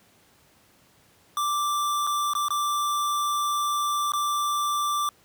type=tone with dropouts; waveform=square; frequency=1174.7 Hz; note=D6; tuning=in tune; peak=-24 dBFS; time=1.37-5.09 s; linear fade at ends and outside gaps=1 ms; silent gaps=2.068-2.072 / 2.335-2.351 / 2.484-2.505 / 4.12-4.135 s; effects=pink hiss -59 dBFS RMS until 5.24 s + high-pass 80 Hz 12 dB/octave